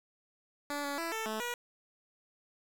10% pulse tone with pitch steps, 288.9 / 283.7 / 332.8 / 443.8 / 217.8 / 482.1 Hz, D4 / C#4 / E4 / A4 / A3 / B4, -28 / +40 / +17 / +15 / -17 / -42 cents, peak -26 dBFS, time 0.7-1.54 s, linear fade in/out 2 ms, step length 140 ms, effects 9-bit

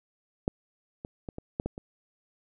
clicks, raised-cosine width 2 ms, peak -12 / -24 / -23 / -24 / -15 / -17 / -25 dBFS, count 7, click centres 0.479 / 1.049 / 1.288 / 1.384 / 1.599 / 1.66 / 1.779 s, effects none

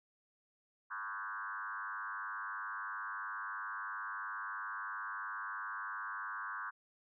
sine tone with frequency modulation, 1319 Hz, E6, 1 cent sharp, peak -39 dBFS, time 0.9-6.71 s, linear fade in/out 20 ms, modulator 103 Hz, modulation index 3, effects none

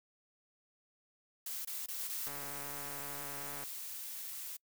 blue noise bursts, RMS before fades -41 dBFS, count 4, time 1.46-2.286 s, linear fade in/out 5 ms, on 190 ms, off 22 ms
blue noise, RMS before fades -44 dBFS, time 1.99-4.57 s, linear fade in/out 10 ms
click train, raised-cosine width 0.5 ms, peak -32 dBFS, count 195, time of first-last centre 2.27-3.636 s, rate 142 Hz
effects noise-tail reverb RT60 0.1 s tail -26 dB re dry

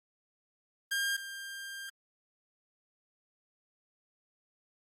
sawtooth tone pair in turn, 1606 / 1594.9 Hz, G6 / G6, +41 / +29 cents, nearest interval unison, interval 12 cents, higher first, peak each -26 / -37 dBFS, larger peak first, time 0.91-1.17 / 1.17-1.9 s, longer second, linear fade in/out 10 ms, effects AAC 48 kbps

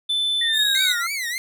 triangle tone with pitch glide, 3520 to 3794 Hz, A7 to A#7, 0 to +30 cents, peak -18 dBFS, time 0.09-0.93 s, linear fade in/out 10 ms, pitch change +130 cents, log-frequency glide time 0.46-0.66 s
sine exponential sweep, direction down, 1898 to 1349 Hz, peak -24 dBFS, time 0.41-1.07 s, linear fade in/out 5 ms
sawtooth tone, 3729 Hz, A#7, in tune, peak -21 dBFS, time 0.52-0.97 s, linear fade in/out 50 ms
sawtooth tone with vibrato, 2059 Hz, C7, 28 cents flat, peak -21 dBFS, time 0.75-1.38 s, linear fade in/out 0 ms, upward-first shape triangle, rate 3.3 Hz, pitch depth 210 cents each way
effects none

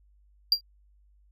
triangle tone with exponential decay, 4750 Hz, D8, 19 cents sharp, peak -13 dBFS, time 0.52-0.61 s, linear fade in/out 2 ms, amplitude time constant 19 ms, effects added 50 Hz sine -58 dBFS peak until 1.31 s

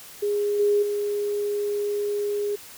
sine tone with level steps, 411.4 Hz, G#4, 16 cents flat, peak -21 / -17 / -23 dBFS, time 0.22-2.56 s, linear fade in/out 10 ms, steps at 0.59 / 0.82 s, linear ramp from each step 10 ms, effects white hiss -44 dBFS RMS until 2.77 s

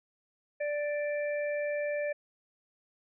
harmonic tone, 587.3 Hz, D5, in tune, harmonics 1 / 3 / 4, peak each -30 / -40 / -42 dBFS, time 0.6-2.13 s, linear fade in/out 10 ms, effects none

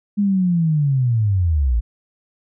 sine linear sweep, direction down, 207.7 to 53 Hz, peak -14 dBFS, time 0.17-1.81 s, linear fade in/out 20 ms, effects none

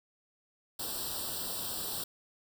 white noise with comb filter, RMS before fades -37 dBFS, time 0.79-2.04 s, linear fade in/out 5 ms, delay 0.23 ms, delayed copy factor +1, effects none

